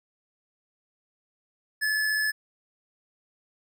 square tone with amplitude modulation, 1723 Hz, A6, 37 cents flat, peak -23 dBFS, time 1.81-2.32 s, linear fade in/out 20 ms, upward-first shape sine, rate 95.1 Hz, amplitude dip 30%, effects none

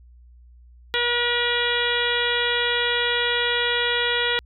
harmonic tone, 480 Hz, B4, 49 cents flat, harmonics 1 / 2 / 3 / 4 / 5 / 6 / 7 / 8, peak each -27 / -31 / -27 / -26 / -31 / -30 / -26 / -31 dBFS, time 0.94-4.39 s, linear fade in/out 0 ms, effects added 60 Hz sine -46 dBFS peak until 4.45 s

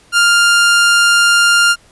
sawtooth tone, 1400 Hz, F6, 4 cents sharp, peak -4 dBFS, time 0.12-1.76 s, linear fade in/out 50 ms, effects pink hiss -48 dBFS RMS until 1.91 s + resampled to 24000 Hz

